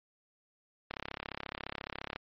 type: click train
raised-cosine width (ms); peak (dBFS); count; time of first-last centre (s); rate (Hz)
0.3; -20; 44; 0.91-2.16; 34.4
effects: low-pass 4000 Hz 12 dB/octave + MP3 32 kbps